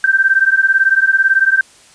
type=beating tone pair; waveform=sine; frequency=1556 / 1574 Hz; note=G6 / G6; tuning=-13 / +7 cents; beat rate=18 Hz; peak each=-12 dBFS; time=0.04-1.61 s; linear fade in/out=2 ms; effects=white hiss -45 dBFS RMS until 1.94 s + resampled to 22050 Hz